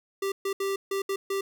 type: tone bursts at uneven times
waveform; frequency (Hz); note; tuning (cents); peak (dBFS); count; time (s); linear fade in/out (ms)
square; 392; G4; 0; -27; 6; 0.22-0.32 / 0.45-0.53 / 0.6-0.76 / 0.91-1.02 / 1.09-1.16 / 1.3-1.41; 5
effects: none